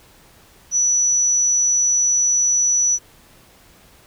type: tone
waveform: sine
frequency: 5920 Hz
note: F#8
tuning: in tune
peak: -14 dBFS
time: 0.71-2.99 s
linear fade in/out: 50 ms
effects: pink hiss -50 dBFS RMS until 4.06 s